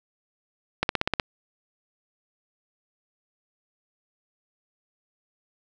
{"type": "click train", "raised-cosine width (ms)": 0.3, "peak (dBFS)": -6, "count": 7, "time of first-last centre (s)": [0.83, 1.198], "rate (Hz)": 16.3, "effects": []}